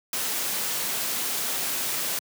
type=noise; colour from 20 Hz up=white; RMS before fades=-28 dBFS; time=0.13-2.19 s; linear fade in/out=2 ms; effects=high-pass 150 Hz 12 dB/octave